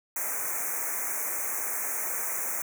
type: band-stop noise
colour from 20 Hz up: white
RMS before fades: -31 dBFS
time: 0.16-2.62 s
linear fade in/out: 2 ms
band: 2400 to 5900 Hz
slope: 96 dB/octave
effects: high-pass 400 Hz 12 dB/octave